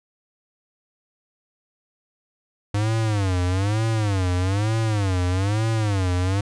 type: tone with vibrato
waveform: square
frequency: 100.4 Hz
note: G2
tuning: 42 cents sharp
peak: -20 dBFS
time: 2.74-6.41 s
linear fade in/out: 5 ms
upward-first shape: sine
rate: 1.1 Hz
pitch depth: 200 cents each way
effects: resampled to 22050 Hz